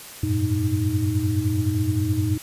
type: tone cluster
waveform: sine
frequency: 91.7 / 101.3 / 115.1 / 310.7 Hz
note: F#2 / G#2 / A#2 / D#4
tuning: -15 / -43 / -22 / -2 cents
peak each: -25 dBFS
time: 0.23-2.38 s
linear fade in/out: 5 ms
effects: white hiss -40 dBFS RMS until 2.42 s + resampled to 32000 Hz